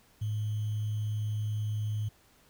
sine tone with sample-and-hold, 106.6 Hz, G#2, 46 cents sharp, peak -29 dBFS, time 0.21-2.09 s, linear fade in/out 10 ms, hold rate 3150 Hz, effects pink hiss -63 dBFS RMS until 2.49 s

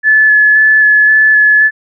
sine tone with vibrato, 1722 Hz, A6, 38 cents flat, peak -4 dBFS, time 0.03-1.71 s, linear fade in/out 50 ms, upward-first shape square, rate 1.9 Hz, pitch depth 11 cents each way, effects none

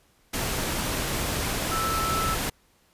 sine tone in noise, 1318.5 Hz, E6, in tune, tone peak -26 dBFS, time 1.71-2.35 s, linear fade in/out 10 ms, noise pink, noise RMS -28 dBFS, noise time 0.33-2.5 s, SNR -1 dB, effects pink hiss -63 dBFS RMS until 2.93 s + resampled to 32000 Hz

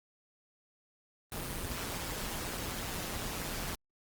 pink noise with amplitude modulation, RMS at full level -35 dBFS, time 1.32-3.75 s, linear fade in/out 2 ms, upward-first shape sine, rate 178 Hz, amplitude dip 70%, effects Opus 24 kbps

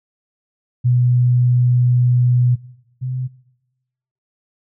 sine tone pair in turn, 123.47 / 127.89 Hz, B2 / C3, 0 / -39 cents, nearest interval minor second, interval 61 cents, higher second, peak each -11 / -20 dBFS, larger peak first, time 0.84-2.56 / 3.01-3.28 s, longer first, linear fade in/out 20 ms, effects noise-tail reverb RT60 1.0 s tail -21 dB re dry

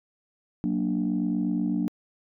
sine chord, Gb augmented, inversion none, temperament equal, 185 / 233.1 / 293.7 Hz, Gb3 / Bb3 / D4, 0 / 0 / 0 cents, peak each -27 dBFS, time 0.64-1.88 s, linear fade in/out 0 ms, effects tanh soft clip ceiling -17 dBFS

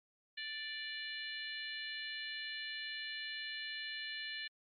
harmonic tone, 587.3 Hz, D5, in tune, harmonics 3 / 4 / 5 / 6 / 7, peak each -44 / -49 / -47 / -50 / -47 dBFS, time 0.37-4.48 s, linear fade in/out 10 ms, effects MP3 32 kbps

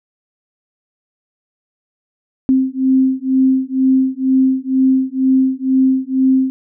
sine beating tone pair, 261.6 / 263.7 Hz, C4 / C4, 0 / +14 cents, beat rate 2.1 Hz, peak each -14 / -14 dBFS, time 2.49-6.5 s, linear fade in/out 0 ms, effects none

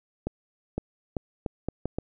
accelerating click train, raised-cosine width 2 ms, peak -15 dBFS, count 7, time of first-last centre 0.27-1.986 s, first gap 510 ms, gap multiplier 0.76, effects none

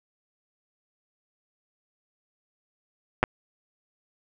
clicks, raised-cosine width 0.5 ms, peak -5 dBFS, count 2, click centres 3.23 / 3.238 s, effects none

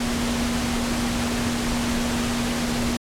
sine tone in noise, 238.5 Hz, A#3, 40 cents sharp, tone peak -24 dBFS, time 0-2.97 s, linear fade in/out 5 ms, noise pink, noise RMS -27 dBFS, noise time 0-2.97 s, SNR 0 dB, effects low-pass 9000 Hz 12 dB/octave + AAC 64 kbps

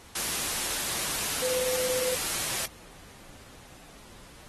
sine tone in noise, 508 Hz, B4, 49 cents sharp, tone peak -29 dBFS, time 1.42-2.15 s, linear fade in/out 5 ms, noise white, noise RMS -30 dBFS, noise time 0.15-2.66 s, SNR -2 dB, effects pink hiss -51 dBFS RMS until 4.48 s + AAC 32 kbps

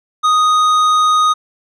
sine tone with tanh clipping, 1244.5 Hz, D#6, in tune, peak -11 dBFS, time 0.23-1.34 s, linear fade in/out 20 ms, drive 11 dB, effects none

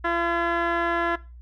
15% pulse tone with low-pass filter, 340.2 Hz, F4, 45 cents flat, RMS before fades -24 dBFS, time 0.04-1.16 s, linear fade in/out 10 ms, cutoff 1900 Hz, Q 5.1, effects noise-tail reverb RT60 0.3 s tail -19 dB re dry + added 60 Hz sine -41 dBFS peak until 1.41 s

